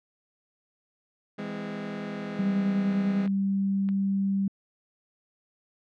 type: chord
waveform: sawtooth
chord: E augmented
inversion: none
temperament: just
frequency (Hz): 164.81 / 206 / 257.5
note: E3 / G#3 / B#3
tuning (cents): 0 / -14 / -28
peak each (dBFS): -36 / -30 / -36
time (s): 1.38-3.27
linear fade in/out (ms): 10
type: tone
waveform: sine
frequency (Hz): 196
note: G3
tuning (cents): 0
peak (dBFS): -23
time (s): 2.39-4.48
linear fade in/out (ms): 5
type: clicks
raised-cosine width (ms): 0.3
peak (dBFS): -28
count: 4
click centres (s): 2.928 / 3.076 / 3.276 / 3.889
effects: low-pass 3000 Hz 12 dB/octave